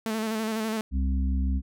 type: tone with vibrato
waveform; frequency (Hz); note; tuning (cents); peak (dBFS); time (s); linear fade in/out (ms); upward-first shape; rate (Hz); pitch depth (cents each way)
sawtooth; 220; A3; 0; -23; 0.06-0.81; 0; square; 12; 30
type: harmonic tone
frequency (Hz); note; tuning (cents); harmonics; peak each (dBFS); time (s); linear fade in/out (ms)
66.1; C2; +18; 1 / 3 / 4; -23 / -33 / -35; 0.91-1.62; 50
effects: none